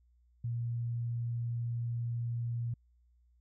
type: tone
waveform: sine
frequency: 118.2 Hz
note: A#2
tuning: 24 cents sharp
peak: -32 dBFS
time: 0.44-2.74 s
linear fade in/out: 5 ms
effects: added 60 Hz sine -64 dBFS peak until 3.4 s